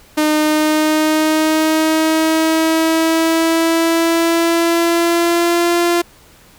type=tone with pitch glide; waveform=sawtooth; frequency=305.6 to 345 Hz; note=D#4 to F4; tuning=-31 to -21 cents; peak=-8 dBFS; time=0.17-6.02 s; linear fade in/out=10 ms; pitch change=+210 cents; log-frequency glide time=0.38-5.78 s; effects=pink hiss -46 dBFS RMS until 6.58 s